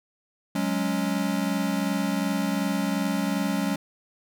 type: chord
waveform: square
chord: F# suspended second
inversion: none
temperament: equal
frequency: 185 / 207.7 / 277.2 Hz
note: F#3 / G#3 / C#4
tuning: 0 / 0 / 0 cents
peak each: -29 dBFS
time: 0.55-3.76 s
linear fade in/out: 5 ms
effects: none